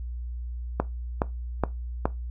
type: click train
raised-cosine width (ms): 1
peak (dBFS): -8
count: 4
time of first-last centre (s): 0.8-2.055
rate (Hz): 2.39
effects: noise-tail reverb RT60 0.2 s tail -18 dB re dry + added 60 Hz sine -31 dBFS peak until 2.3 s